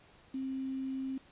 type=tone with quantisation; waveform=sine; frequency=265.3 Hz; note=C4; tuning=24 cents sharp; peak=-34 dBFS; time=0.34-1.18 s; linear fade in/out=5 ms; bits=9; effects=pink hiss -61 dBFS RMS until 1.31 s + resampled to 8000 Hz